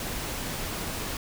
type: noise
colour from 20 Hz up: pink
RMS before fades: -33 dBFS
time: 0-1.17 s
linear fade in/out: 2 ms
effects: none